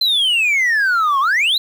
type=exponential two-way sweep; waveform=sine; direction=down then up; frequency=4136 to 1054 to 4136 Hz; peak=-10 dBFS; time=0.01-1.58 s; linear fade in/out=5 ms; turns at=1.2 s; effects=tanh soft clip ceiling -12 dBFS + 7-bit